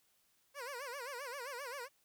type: tone with vibrato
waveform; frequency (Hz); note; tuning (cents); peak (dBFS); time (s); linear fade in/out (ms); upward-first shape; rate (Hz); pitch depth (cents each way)
15% pulse; 522; C5; -4; -36; 0.54-1.89; 50; sine; 7.6; 180
effects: white hiss -74 dBFS RMS until 2.04 s